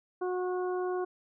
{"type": "harmonic tone", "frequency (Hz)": 364.5, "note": "F#4", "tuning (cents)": -26, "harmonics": [1, 2, 3, 4], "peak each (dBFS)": [-30, -38, -41, -46], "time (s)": [0.21, 1.05], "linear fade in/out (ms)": 10, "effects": []}